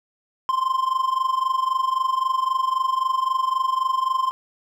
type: tone with amplitude modulation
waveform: triangle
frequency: 1046.5 Hz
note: C6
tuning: in tune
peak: -14 dBFS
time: 0.49-4.31 s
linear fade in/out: 0 ms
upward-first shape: sine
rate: 23.8 Hz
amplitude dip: 80%
effects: none